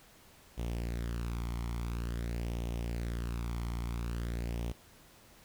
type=tone with flanger; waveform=sawtooth; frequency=58.27 Hz; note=A#1; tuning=in tune; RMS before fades=-36 dBFS; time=0.57-4.73 s; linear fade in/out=20 ms; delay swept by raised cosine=0.32 to 0.93 ms; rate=0.48 Hz; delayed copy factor=+0.6; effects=pink hiss -59 dBFS RMS until 5.44 s